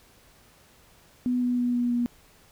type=tone with pitch steps; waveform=sine; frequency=247.9 / 246 / 244.2 / 242.4 / 240.6 Hz; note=B3 / B3 / B3 / B3 / B3; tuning=+7 / -7 / -19 / -32 / -45 cents; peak=-22 dBFS; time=1.26-2.06 s; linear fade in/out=0 ms; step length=160 ms; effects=pink hiss -57 dBFS RMS until 2.51 s